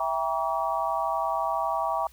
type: chord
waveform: sine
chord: E diminished seventh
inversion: none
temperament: just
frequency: 659.3 / 791.1 / 949.3 / 1139.2 Hz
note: E5 / G5 / Bb5 / Db6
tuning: 0 / +16 / +31 / +47 cents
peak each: -30 dBFS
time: 0-2.07 s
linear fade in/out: 2 ms
effects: added 60 Hz sine -53 dBFS peak until 2.12 s + white hiss -58 dBFS RMS until 2.12 s